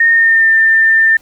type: tone with pitch glide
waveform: sine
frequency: 1838 to 1793.9 Hz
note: A#6 to A6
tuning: -25 to +33 cents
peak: -6 dBFS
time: 0-1.17 s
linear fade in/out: 5 ms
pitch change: -42 cents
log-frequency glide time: 0.11-0.52 s
effects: pink hiss -48 dBFS RMS until 1.21 s